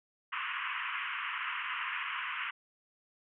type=band-pass noise; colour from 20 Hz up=pink; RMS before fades=-37 dBFS; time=0.32-2.51 s; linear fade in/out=10 ms; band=1000 to 3000 Hz; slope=96 dB/octave; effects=none

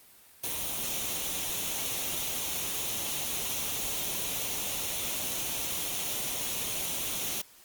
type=noise with comb filter; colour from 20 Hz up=white; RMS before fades=-33 dBFS; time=0.43-7.42 s; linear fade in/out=10 ms; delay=0.31 ms; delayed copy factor=+0.5; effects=white hiss -56 dBFS RMS until 7.64 s + Opus 32 kbps

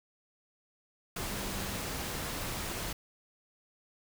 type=tone in noise; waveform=sine; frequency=196 Hz; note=G3; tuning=in tune; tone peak=-44 dBFS; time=1.31-1.81 s; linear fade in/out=5 ms; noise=pink; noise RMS=-37 dBFS; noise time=1.16-2.93 s; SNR=-10 dB; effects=none

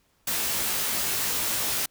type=noise with comb filter; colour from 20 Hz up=white; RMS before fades=-27 dBFS; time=0.27-1.86 s; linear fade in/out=5 ms; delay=18 ms; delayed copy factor=+0.95; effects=pink hiss -67 dBFS RMS until 1.9 s

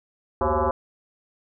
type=tone with frequency modulation; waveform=sine; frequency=240.4 Hz; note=B3; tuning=46 cents flat; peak=-19 dBFS; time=0.41-0.71 s; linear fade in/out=2 ms; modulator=154 Hz; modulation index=6.2; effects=none

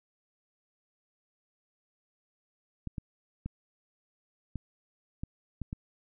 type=clicks; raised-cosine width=5 ms; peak=-23 dBFS; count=7; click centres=2.873 / 2.982 / 3.46 / 4.557 / 5.235 / 5.617 / 5.729 s; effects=none

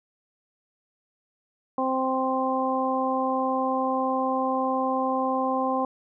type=harmonic tone; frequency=261.6 Hz; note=C4; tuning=in tune; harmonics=1 / 2 / 3 / 4; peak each=-28 / -28 / -28 / -28 dBFS; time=1.78-5.85 s; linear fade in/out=2 ms; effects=none

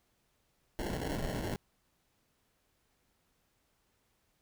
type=noise with sample-and-hold; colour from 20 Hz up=pink; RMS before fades=-36 dBFS; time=0.79-1.56 s; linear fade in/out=0 ms; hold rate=1225 Hz; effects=pink hiss -75 dBFS RMS until 4.41 s

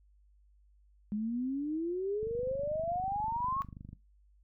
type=exponential sweep; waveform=sine; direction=up; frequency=205.1 to 1116 Hz; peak=-31 dBFS; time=1.12-3.62 s; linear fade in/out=0 ms
type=click train; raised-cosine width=5 ms; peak=-34 dBFS; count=43; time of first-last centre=2.23-3.93 s; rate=24.7 Hz
effects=noise-tail reverb RT60 0.2 s tail -17 dB re dry + added 50 Hz sine -61 dBFS peak until 4.43 s

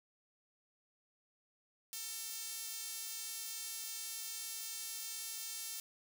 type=tone with high-pass filter; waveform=sawtooth; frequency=448.7 Hz; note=A4; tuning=34 cents sharp; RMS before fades=-44 dBFS; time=1.93-5.8 s; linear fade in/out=0 ms; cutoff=6000 Hz; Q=0.76; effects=none

